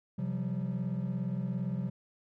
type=chord; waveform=triangle; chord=C suspended fourth; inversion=none; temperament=equal with one note detuned; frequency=130.81 / 174.61 / 191.96 Hz; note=C3 / F3 / G3; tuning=0 / 0 / -36 cents; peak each=-33 dBFS; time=0.18-1.9 s; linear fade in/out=10 ms; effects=tanh soft clip ceiling -23 dBFS